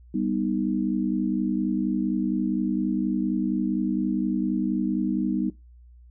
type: chord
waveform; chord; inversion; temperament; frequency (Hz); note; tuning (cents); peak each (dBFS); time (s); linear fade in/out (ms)
sine; G augmented; none; equal; 196 / 246.9 / 311.1; G3 / B3 / D#4; 0 / 0 / 0; -27; 0.14-5.5; 5
effects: noise-tail reverb RT60 0.2 s tail -20 dB re dry + added 60 Hz sine -47 dBFS peak until 6.1 s